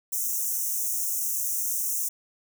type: high-pass noise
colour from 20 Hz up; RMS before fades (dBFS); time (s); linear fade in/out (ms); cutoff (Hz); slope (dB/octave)
white; -28; 0.12-2.09; 10; 5700; 96
effects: none